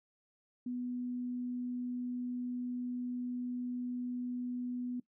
sine tone, 246.9 Hz, B3, in tune, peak -35 dBFS, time 0.66-5 s, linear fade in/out 5 ms, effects noise-tail reverb RT60 0.1 s tail -19 dB re dry

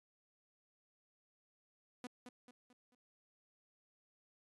sawtooth tone with echo, 247.7 Hz, B3, 5 cents sharp, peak -40 dBFS, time 2.04-2.07 s, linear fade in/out 2 ms, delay 220 ms, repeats 4, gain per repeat -7 dB, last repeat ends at 2.95 s, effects AAC 32 kbps

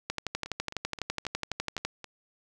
two click trains, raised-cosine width 0.2 ms, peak -23 / -13 dBFS, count 7 / 22, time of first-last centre 0.46-2.043 / 0.1-1.85 s, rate 3.79 / 12 Hz, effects none

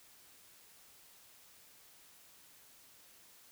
silence, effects white hiss -61 dBFS RMS until 3.51 s

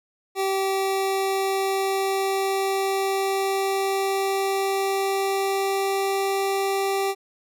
25% pulse tone with pitch glide, 386.9 to 391.2 Hz, G4 to G4, -23 to -4 cents, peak -18 dBFS, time 0.35-7.15 s, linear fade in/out 50 ms, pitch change +19 cents, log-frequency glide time 0.79-6.45 s, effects none

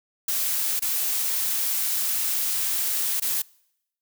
blue noise with dropouts, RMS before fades -25 dBFS, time 0.28-3.42 s, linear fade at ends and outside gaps 5 ms, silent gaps 0.795-0.82 / 3.2-3.22 s, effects noise-tail reverb RT60 0.8 s tail -25 dB re dry

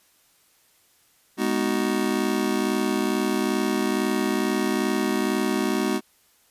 square chord, G# minor seventh, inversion none, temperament just, 207.7 / 249.2 / 311.5 / 373.8 Hz, G#3 / B3 / D#4 / F#4, 0 / +16 / +2 / +18 cents, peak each -28 dBFS, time 1.37-6.01 s, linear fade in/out 50 ms, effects white hiss -61 dBFS RMS until 6.5 s + resampled to 32000 Hz

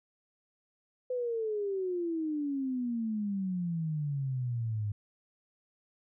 sine exponential sweep, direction down, 509 to 101.9 Hz, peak -30 dBFS, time 1.1-4.92 s, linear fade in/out 5 ms, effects none

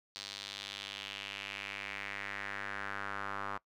square tone with band-pass filter sweep, 49.94 Hz, G1, 33 cents sharp, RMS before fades -42 dBFS, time 0.15-3.58 s, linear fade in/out 10 ms, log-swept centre 4400 to 1200 Hz, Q 2.8, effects noise-tail reverb RT60 0.1 s tail -21 dB re dry

